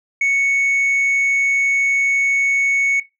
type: tone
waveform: sine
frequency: 2217 Hz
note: C#7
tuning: in tune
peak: -11 dBFS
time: 0.21-3 s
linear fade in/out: 5 ms
effects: noise-tail reverb RT60 0.2 s tail -18 dB re dry + tanh soft clip ceiling -13 dBFS